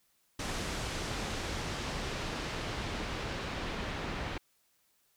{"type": "noise with low-pass filter sweep", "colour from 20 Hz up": "pink", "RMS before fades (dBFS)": -37, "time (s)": [0.39, 4.38], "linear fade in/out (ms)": 5, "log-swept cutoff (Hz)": [7700, 3100], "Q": 0.78, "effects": ["white hiss -72 dBFS RMS until 5.16 s"]}